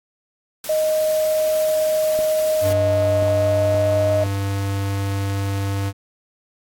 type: noise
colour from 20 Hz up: white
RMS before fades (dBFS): -32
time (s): 0.64-2.73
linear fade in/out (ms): 2
type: tone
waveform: sine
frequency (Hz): 622.3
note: D#5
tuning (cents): 0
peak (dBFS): -16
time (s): 0.69-4.24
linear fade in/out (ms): 5
type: click train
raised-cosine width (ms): 2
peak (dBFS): -20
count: 5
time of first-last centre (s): 2.19-4.263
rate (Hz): 1.93
type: tone with pitch glide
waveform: square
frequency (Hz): 97.5 to 98.75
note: G2 to G2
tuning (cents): -9 to +13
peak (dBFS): -21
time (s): 2.61-5.93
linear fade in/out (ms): 50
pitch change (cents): +22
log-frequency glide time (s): 3-3.82
effects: AAC 64 kbps